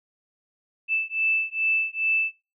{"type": "beating tone pair", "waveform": "sine", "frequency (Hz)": [2637, 2639.4], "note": ["E7", "E7"], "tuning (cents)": [0, 2], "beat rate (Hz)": 2.4, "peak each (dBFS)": -25, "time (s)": [0.88, 2.32], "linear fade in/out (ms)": 50, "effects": ["noise-tail reverb RT60 0.3 s tail -24 dB re dry"]}